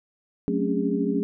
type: tone cluster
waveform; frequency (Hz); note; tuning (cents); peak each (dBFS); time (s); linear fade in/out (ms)
sine; 184.7 / 218.7 / 269.8 / 282.8 / 407.1; F#3 / A3 / C#4 / C#4 / G#4; -3 / -10 / -47 / +35 / -35; -28; 0.48-1.23; 0
effects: none